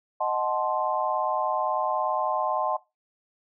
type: chord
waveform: sine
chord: D# diminished seventh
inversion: none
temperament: equal with one note detuned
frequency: 622.3 / 740 / 869.9 / 1046.5 Hz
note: D#5 / F#5 / A5 / C6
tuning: 0 / 0 / -20 / 0 cents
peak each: -29 dBFS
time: 0.2-2.77 s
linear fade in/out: 10 ms
effects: noise-tail reverb RT60 0.2 s tail -17 dB re dry